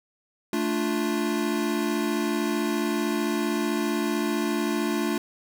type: chord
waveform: square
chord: D minor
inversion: second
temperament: equal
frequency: 220 / 293.7 / 349.2 Hz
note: A3 / D4 / F4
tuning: 0 / 0 / 0 cents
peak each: -29 dBFS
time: 0.53-5.18 s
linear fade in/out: 2 ms
effects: none